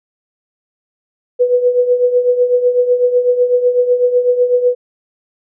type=tone with tremolo; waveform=sine; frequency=493.3 Hz; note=B4; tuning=2 cents flat; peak=-6 dBFS; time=1.39-4.75 s; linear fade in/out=20 ms; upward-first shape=triangle; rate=8 Hz; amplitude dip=75%; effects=none